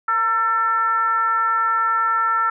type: tone with frequency modulation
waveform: sine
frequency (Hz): 1345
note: E6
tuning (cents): +34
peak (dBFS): -16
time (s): 0.08-2.5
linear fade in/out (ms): 5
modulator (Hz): 431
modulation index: 0.61
effects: none